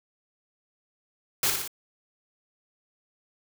white noise with echo, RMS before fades -24 dBFS, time 1.43-1.5 s, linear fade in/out 2 ms, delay 59 ms, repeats 3, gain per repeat -4 dB, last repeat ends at 1.677 s, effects none

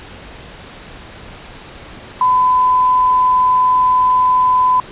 sine tone, 1008 Hz, B5, 35 cents sharp, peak -9 dBFS, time 2.21-4.8 s, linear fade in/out 2 ms, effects pink hiss -35 dBFS RMS until 4.91 s + resampled to 8000 Hz

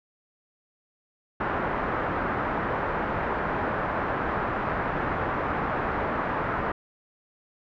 white low-pass noise, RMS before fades -28 dBFS, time 1.4-6.72 s, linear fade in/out 5 ms, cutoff 1500 Hz, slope 24 dB/octave, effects none

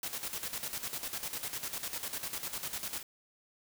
white noise with tremolo, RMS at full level -37 dBFS, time 0.03-3.03 s, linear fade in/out 2 ms, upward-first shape square, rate 10 Hz, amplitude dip 65%, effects none

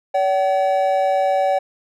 triangle tone pair together, 570 / 760.9 Hz, C#5 / F#5, +48 / +48 cents, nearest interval perfect fourth, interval 500 cents, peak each -16 dBFS, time 0.14-1.59 s, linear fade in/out 10 ms, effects none

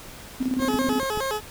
sine tone with tremolo, 257.6 Hz, C4, 27 cents flat, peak -20 dBFS, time 0.4-1.01 s, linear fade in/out 10 ms, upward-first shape square, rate 18 Hz, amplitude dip 65%
20% pulse tone with vibrato, 477.5 Hz, A#4, 42 cents sharp, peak -20 dBFS, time 0.58-1.41 s, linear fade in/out 50 ms, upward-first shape square, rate 4.8 Hz, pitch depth 200 cents each way
click train, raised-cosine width 3 ms, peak -20 dBFS, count 5, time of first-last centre 0.6-1.175 s, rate 6.96 Hz
effects pink hiss -42 dBFS RMS until 1.5 s

